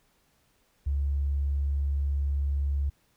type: tone with tanh clipping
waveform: triangle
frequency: 70.3 Hz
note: C#2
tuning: 25 cents sharp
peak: -24 dBFS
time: 0.86-2.9 s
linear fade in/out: 10 ms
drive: 3 dB
effects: pink hiss -68 dBFS RMS until 3.16 s